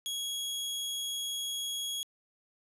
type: tone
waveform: sawtooth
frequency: 3322 Hz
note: G#7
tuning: in tune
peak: -30 dBFS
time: 0.06-2.03 s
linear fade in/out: 0 ms
effects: resampled to 32000 Hz + 11-bit